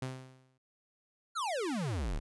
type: tone with exponential decay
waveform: sawtooth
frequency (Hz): 130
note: C3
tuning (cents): -11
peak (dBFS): -30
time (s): 0.02-0.58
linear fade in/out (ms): 5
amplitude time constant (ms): 120
type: exponential sweep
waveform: square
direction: down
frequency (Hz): 1456 to 30.87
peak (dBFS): -33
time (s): 1.35-2.2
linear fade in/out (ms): 20
effects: resampled to 24000 Hz